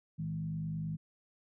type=tone with frequency modulation; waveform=sine; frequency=160 Hz; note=D#3; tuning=49 cents sharp; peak=-34 dBFS; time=0.18-0.97 s; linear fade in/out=20 ms; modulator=49.5 Hz; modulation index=0.69; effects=none